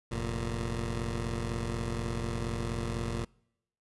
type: tone pair together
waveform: 15% pulse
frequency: 44.11 / 115.8 Hz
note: F1 / A#2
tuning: +18 / -11 cents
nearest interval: octave + perfect fourth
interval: 1671 cents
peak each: -28 dBFS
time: 0.11-3.25 s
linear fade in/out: 10 ms
effects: noise-tail reverb RT60 0.8 s tail -26 dB re dry + resampled to 24000 Hz